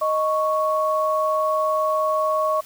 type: tone pair together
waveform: sine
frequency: 622.8 / 1108.7 Hz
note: D#5 / C#6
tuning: +2 / 0 cents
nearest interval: minor seventh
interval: 998 cents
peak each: -21 dBFS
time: 0.01-2.61 s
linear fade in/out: 10 ms
effects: white hiss -46 dBFS RMS until 2.65 s